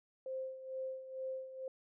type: tone with tremolo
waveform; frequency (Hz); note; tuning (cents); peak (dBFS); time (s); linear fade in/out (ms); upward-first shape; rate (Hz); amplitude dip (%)
sine; 524; C5; +2; -37; 0.26-1.68; 2; sine; 2.2; 70
effects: none

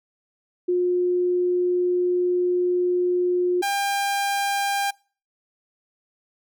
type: tone pair in turn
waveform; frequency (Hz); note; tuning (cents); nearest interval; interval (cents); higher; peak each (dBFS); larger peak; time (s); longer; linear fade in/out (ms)
sine / sawtooth; 357.8 / 799.5; F4 / G5; +42 / +34; octave + major second; 1392; second; -18; neither; 0.68-3.62 / 3.62-4.91; first; 10
effects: noise-tail reverb RT60 0.4 s tail -25 dB re dry

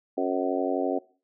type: harmonic tone with a mistuned harmonic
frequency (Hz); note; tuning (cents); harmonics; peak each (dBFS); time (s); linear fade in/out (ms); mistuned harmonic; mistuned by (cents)
91.9; F#2; -11; 3 / 4 / 5 / 6 / 7 / 8; -29 / -30 / -31 / -32 / -32 / -33; 0.17-0.99; 10; 8; +35
effects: noise-tail reverb RT60 0.4 s tail -21 dB re dry

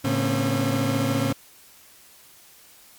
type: tone cluster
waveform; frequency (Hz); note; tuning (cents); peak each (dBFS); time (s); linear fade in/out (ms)
30% pulse; 111.6 / 142 / 242.7 / 269.7; A2 / C#3 / B3 / C#4; +25 / +42 / -30 / -47; -23 / -25 / -29 / -22; 0.04-1.33; 10
effects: white hiss -51 dBFS RMS until 2.98 s + MP3 96 kbps

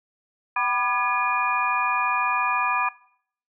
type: tone cluster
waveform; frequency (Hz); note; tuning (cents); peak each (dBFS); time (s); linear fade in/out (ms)
sine; 761 / 988 / 1202 / 1680 / 2434; F#5 / B5 / D6 / G#6 / D#7; +48 / 0 / +40 / +19 / -39; -32 / -25 / -26 / -29 / -27; 0.56-2.89; 5
effects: noise-tail reverb RT60 0.6 s tail -20 dB re dry

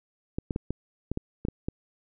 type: clicks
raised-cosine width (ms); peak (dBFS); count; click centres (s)
3; -16; 9; 0.385 / 0.508 / 0.561 / 0.706 / 1.116 / 1.174 / 1.451 / 1.485 / 1.685
effects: none

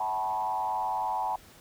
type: tone with frequency modulation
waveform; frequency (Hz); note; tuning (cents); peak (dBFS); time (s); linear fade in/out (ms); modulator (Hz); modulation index
sine; 863; A5; -34; -27; 0-1.36; 5; 103; 1.3
effects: pink hiss -54 dBFS RMS until 1.6 s

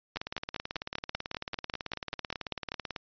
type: two click trains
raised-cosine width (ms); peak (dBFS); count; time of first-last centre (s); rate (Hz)
0.2; -17 / -15; 52 / 14; 0.16-2.962 / 0.17-2.719; 18.2 / 5.1
effects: resampled to 11025 Hz

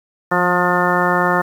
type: harmonic tone with a mistuned harmonic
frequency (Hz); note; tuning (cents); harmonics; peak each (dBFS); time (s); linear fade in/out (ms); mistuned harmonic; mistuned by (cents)
178.4; F3; +37; 1 / 2 / 3 / 4 / 5 / 6 / 7 / 8 / 10; -22 / -22 / -22 / -22 / -22 / -22 / -22 / -22 / -22; 0.31-1.42; 10; 1; -33
effects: 7-bit

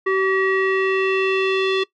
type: tone with low-pass filter sweep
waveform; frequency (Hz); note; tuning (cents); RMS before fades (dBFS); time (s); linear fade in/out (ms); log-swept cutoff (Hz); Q
square; 382.6; G4; -42; -19; 0.06-1.84; 10; 1700 to 3400; 3.4
effects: noise-tail reverb RT60 0.1 s tail -20 dB re dry

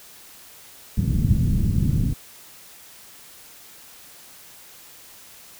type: low-pass noise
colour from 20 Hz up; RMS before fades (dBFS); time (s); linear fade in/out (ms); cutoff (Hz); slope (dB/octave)
white; -20; 0.97-2.14; 10; 180; 24
effects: white hiss -46 dBFS RMS until 5.59 s

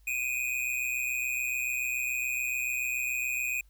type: tone with amplitude modulation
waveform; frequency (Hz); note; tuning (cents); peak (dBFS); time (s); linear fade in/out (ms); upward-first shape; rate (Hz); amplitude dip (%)
square; 2477; D#7; -8; -26; 0.07-3.61; 5; sine; 127; 80
effects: added 50 Hz sine -56 dBFS peak until 3.69 s + white hiss -71 dBFS RMS until 3.69 s

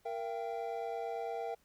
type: chord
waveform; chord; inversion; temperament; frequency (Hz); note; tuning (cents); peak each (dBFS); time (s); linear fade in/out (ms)
triangle; E diminished; second; equal with one note detuned; 466.2 / 675.1 / 784; Bb4 / E5 / G5; 0 / +41 / 0; -38 / -39 / -39; 0.05-1.55; 10
effects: pink hiss -71 dBFS RMS until 1.64 s

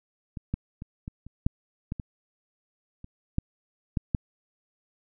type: clicks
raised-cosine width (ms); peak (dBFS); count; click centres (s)
5; -23 / -15 / -25 / -23 / -30 / -10 / -18 / -21 / -29 / -12 / -13 / -11; 12; 0.372 / 0.54 / 0.821 / 1.079 / 1.266 / 1.465 / 1.921 / 1.998 / 3.044 / 3.384 / 3.972 / 4.148
effects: none

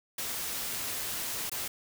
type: noise with dropouts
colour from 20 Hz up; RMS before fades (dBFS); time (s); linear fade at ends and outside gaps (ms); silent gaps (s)
white; -35; 0.18-1.68; 5; 1.497-1.516
effects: none

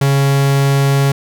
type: tone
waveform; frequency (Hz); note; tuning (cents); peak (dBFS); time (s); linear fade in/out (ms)
45% pulse; 138.59; C#3; 0; -10; 0.01-1.12; 5
effects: none

